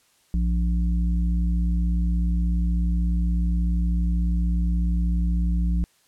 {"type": "harmonic tone", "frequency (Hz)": 58.27, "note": "A#1", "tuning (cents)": 0, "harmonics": [1, 3, 5], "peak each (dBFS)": [-20, -26, -40], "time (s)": [0.34, 5.84], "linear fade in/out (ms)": 0, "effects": ["white hiss -62 dBFS RMS until 6.07 s", "low-pass 11000 Hz 12 dB/octave"]}